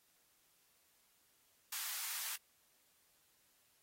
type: high-pass noise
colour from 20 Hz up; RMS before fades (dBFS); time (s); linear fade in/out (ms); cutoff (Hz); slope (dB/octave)
white; -42; 1.72-2.36; 5; 900; 24
effects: white hiss -73 dBFS RMS until 3.82 s + AAC 48 kbps